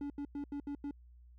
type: tone bursts at uneven times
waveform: triangle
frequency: 285.7 Hz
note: D4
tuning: 48 cents flat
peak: -35 dBFS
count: 6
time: 0.01-0.1 / 0.18-0.25 / 0.35-0.44 / 0.52-0.6 / 0.67-0.75 / 0.84-0.91 s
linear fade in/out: 2 ms
effects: added 60 Hz sine -55 dBFS peak until 1.38 s